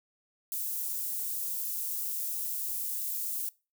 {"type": "high-pass noise", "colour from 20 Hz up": "white", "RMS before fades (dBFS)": -34, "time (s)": [0.52, 3.49], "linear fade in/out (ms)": 0, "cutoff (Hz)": 11000, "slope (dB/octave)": 12, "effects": ["noise-tail reverb RT60 0.3 s tail -23 dB re dry"]}